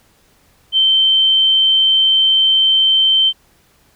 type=tone; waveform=sine; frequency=3108 Hz; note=G7; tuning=16 cents flat; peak=-9 dBFS; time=0.72-3.33 s; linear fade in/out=50 ms; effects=pink hiss -54 dBFS RMS until 3.95 s